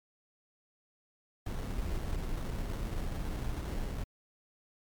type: noise with sample-and-hold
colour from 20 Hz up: brown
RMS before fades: -35 dBFS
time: 1.46-4.04 s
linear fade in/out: 5 ms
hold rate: 2450 Hz
effects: MP3 96 kbps